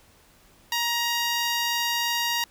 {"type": "tone", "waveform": "10% pulse", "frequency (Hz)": 943, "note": "A#5", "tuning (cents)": 20, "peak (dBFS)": -15, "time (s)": [0.72, 2.44], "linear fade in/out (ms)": 2, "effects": ["pink hiss -57 dBFS RMS until 2.5 s"]}